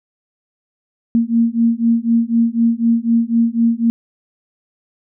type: beating tone pair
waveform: sine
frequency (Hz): 229.4 / 233.4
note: A#3 / A#3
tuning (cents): -28 / +2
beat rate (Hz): 4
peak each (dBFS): -15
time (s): 1.15-3.9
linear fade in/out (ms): 0
effects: none